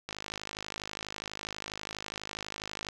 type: click train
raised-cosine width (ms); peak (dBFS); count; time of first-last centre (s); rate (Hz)
0.2; -19; 147; 0.09-2.887; 52.2
effects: 9-bit